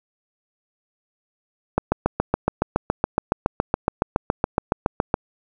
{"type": "click train", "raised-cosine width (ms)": 1, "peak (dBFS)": -3, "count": 25, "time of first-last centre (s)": [1.78, 5.141], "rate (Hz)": 7.14, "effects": []}